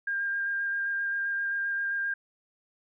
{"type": "tone with vibrato", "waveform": "sine", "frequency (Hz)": 1604, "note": "G6", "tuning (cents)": 39, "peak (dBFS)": -27, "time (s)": [0.07, 2.14], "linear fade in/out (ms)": 5, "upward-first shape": "square", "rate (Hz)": 7.6, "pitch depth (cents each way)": 10, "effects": []}